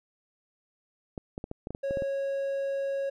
clicks, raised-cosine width 2 ms, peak -22 dBFS, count 10, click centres 1.178 / 1.379 / 1.441 / 1.514 / 1.671 / 1.706 / 1.749 / 1.909 / 1.972 / 2.022 s
triangle tone, 550 Hz, C#5, 14 cents flat, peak -26 dBFS, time 1.83-3.1 s, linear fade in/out 10 ms
effects none

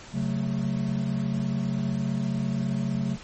triangle chord, F# minor, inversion second, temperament equal with one note detuned, 135.97 / 185 / 220 Hz, C#3 / F#3 / A3, -33 / 0 / 0 cents, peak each -27 dBFS, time 0.12-3.18 s, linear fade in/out 50 ms, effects pink hiss -45 dBFS RMS until 3.23 s + MP3 32 kbps

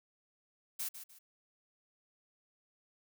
blue noise with echo, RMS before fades -38 dBFS, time 0.79-0.89 s, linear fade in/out 10 ms, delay 150 ms, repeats 2, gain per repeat -10 dB, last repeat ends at 1.19 s, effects none

